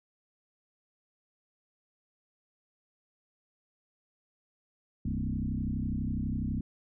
sine tone with frequency modulation, 146.8 Hz, D3, in tune, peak -29 dBFS, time 5.05-6.61 s, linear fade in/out 5 ms, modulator 32.1 Hz, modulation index 3.5, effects none

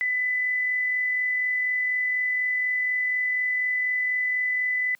sine tone with amplitude modulation, 2000 Hz, B6, 21 cents sharp, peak -21 dBFS, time 0.01-4.95 s, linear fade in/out 0 ms, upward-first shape sine, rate 44.1 Hz, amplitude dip 25%, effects white hiss -64 dBFS RMS until 4.99 s + high-pass 150 Hz 12 dB/octave

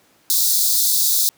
white high-pass noise, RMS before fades -17 dBFS, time 0.3-1.29 s, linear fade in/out 0 ms, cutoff 3600 Hz, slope 96 dB/octave, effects pink hiss -56 dBFS RMS until 1.37 s + high-pass 150 Hz 12 dB/octave

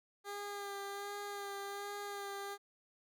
15% pulse tone with vibrato, 402.9 Hz, G4, 48 cents sharp, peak -35 dBFS, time 0.24-2.58 s, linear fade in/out 50 ms, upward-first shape sine, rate 1.3 Hz, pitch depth 21 cents each way, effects none

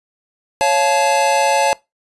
square chord, Db augmented, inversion none, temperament just, 554.4 / 693 / 866.2 Hz, Db5 / F5 / A5, 0 / -14 / -27 cents, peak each -18 / -21 / -16 dBFS, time 0.61-1.73 s, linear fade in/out 0 ms, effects noise-tail reverb RT60 0.2 s tail -22 dB re dry + resampled to 24000 Hz

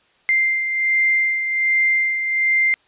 sine beating tone pair, 2093 / 2094.3 Hz, C7 / C7, 0 / +1 cents, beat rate 1.3 Hz, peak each -16 / -25 dBFS, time 0.29-2.74 s, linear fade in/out 0 ms, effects white hiss -58 dBFS RMS until 2.87 s + resampled to 8000 Hz

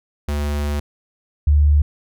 square / sine tone pair in turn, 73.1 / 73.61 Hz, D2 / D2, -7 / +5 cents, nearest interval unison, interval 12 cents, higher second, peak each -20 / -10 dBFS, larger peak second, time 0.28-0.8 / 1.47-1.82 s, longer first, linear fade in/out 5 ms, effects none

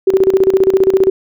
sine tone with tremolo, 382.5 Hz, G4, 42 cents flat, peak -5 dBFS, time 0.07-1.1 s, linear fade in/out 5 ms, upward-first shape square, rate 15 Hz, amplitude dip 75%, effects none

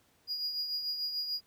triangle tone with tremolo, 4875 Hz, D#8, 36 cents flat, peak -29 dBFS, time 0.27-1.41 s, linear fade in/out 50 ms, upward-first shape triangle, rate 6.8 Hz, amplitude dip 55%, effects pink hiss -68 dBFS RMS until 1.46 s + high-pass 60 Hz 12 dB/octave

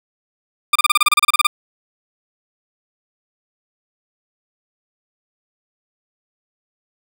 20% pulse tone bursts, 1200 Hz, D6, 37 cents sharp, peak -5 dBFS, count 14, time 0.73-1.47 s, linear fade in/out 5 ms, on 25 ms, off 30 ms, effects none

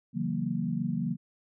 sine chord, F# dominant seventh, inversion second, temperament equal with one note detuned, 138.59 / 164.81 / 188.23 / 233.1 Hz, C#3 / E3 / F#3 / A#3, 0 / 0 / +30 / 0 cents, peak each -36 / -33 / -33 / -32 dBFS, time 0.13-1.17 s, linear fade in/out 50 ms, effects none

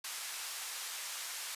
white band-pass noise, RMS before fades -42 dBFS, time 0.04-1.55 s, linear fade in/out 5 ms, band 940 to 9900 Hz, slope 12 dB/octave, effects resampled to 32000 Hz

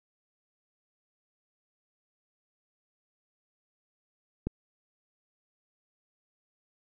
click, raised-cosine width 3 ms, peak -17 dBFS, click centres 4.47 s, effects none

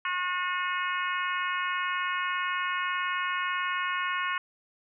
harmonic tone, 361.7 Hz, F#4, 39 cents flat, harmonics 3 / 4 / 5 / 6 / 7 / 8, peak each -31 / -33 / -35 / -37 / -38 / -39 dBFS, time 0.05-4.38 s, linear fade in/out 2 ms, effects none

